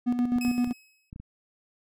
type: tone with tremolo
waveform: triangle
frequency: 244.3 Hz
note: B3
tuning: 19 cents flat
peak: -19 dBFS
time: 0.06-0.73 s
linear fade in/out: 20 ms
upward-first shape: square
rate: 7.7 Hz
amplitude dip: 55%
type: clicks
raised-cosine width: 5 ms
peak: -29 dBFS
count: 6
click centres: 0.36 / 0.481 / 0.675 / 1.129 / 1.161 / 1.2 s
type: tone with exponential decay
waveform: sawtooth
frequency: 2560 Hz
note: D#7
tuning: 49 cents sharp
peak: -29 dBFS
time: 0.41-1.1 s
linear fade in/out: 2 ms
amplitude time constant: 150 ms
effects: none